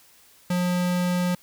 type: tone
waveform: square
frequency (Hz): 178.7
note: F3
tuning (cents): +40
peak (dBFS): -22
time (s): 0.5-1.35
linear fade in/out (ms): 5
effects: white hiss -55 dBFS RMS until 1.42 s